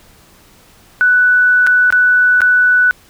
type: tone with dropouts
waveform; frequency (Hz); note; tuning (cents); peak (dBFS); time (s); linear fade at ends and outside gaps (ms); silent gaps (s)
sine; 1486; F#6; +7; -7; 1.01-2.91; 0; 1.666-1.671 / 1.904-1.925 / 2.406-2.417
effects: pink hiss -46 dBFS RMS until 3.09 s